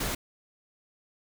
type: noise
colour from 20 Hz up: pink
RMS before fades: -31 dBFS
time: 0-0.15 s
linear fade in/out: 5 ms
effects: none